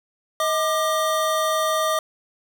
square tone pair together, 632.4 / 1196 Hz, D#5 / D6, +28 / +31 cents, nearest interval major seventh, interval 1103 cents, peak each -23 dBFS, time 0.4-1.99 s, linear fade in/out 2 ms, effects none

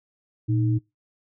sine tone pair together, 116.53 / 311.1 Hz, A#2 / D#4, 0 / 0 cents, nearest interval octave + perfect fourth, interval 1700 cents, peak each -20 / -27 dBFS, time 0.48-0.79 s, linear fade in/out 20 ms, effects noise-tail reverb RT60 0.2 s tail -22 dB re dry

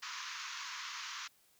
pink band-pass noise, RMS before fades -44 dBFS, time 0.02-1.28 s, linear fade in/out 10 ms, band 970 to 6800 Hz, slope 96 dB/octave, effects white hiss -69 dBFS RMS until 1.59 s

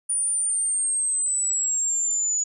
sine exponential sweep, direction down, 9500 to 6860 Hz, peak -21 dBFS, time 0.09-2.44 s, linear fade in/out 10 ms, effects none

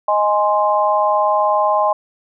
sine chord, Ab major, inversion second, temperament equal, 622.3 / 830.6 / 1046.5 Hz, Eb5 / Ab5 / C6, 0 / 0 / 0 cents, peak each -17 dBFS, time 0.08-1.93 s, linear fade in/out 5 ms, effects none

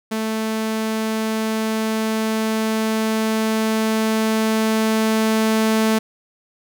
sawtooth tone with level ramp, 220 Hz, A3, in tune, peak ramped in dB -17 to -11 dBFS, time 0.11-5.99 s, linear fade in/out 10 ms, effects none

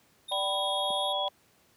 square tone with vibrato, 3666 Hz, A#7, 30 cents flat, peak -37 dBFS, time 0.28-1.13 s, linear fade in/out 10 ms, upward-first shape triangle, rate 4 Hz, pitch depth 16 cents each way
sine chord, G major, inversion second, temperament equal with one note detuned, 587.3 / 771.4 / 987.8 Hz, D5 / G5 / B5, 0 / -28 / 0 cents, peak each -33 / -33 / -35 dBFS, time 0.31-1.29 s, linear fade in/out 10 ms
sine tone with pitch glide, 3311 to 3348 Hz, G#7 to G#7, -6 to +13 cents, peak -31 dBFS, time 0.32-1.28 s, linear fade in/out 0 ms, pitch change +19 cents, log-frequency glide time 0.86-1.08 s
clicks, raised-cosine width 2 ms, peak -32 / -37 dBFS, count 2, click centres 0.904 / 0.909 s
effects pink hiss -64 dBFS RMS until 1.76 s + high-pass 100 Hz 12 dB/octave

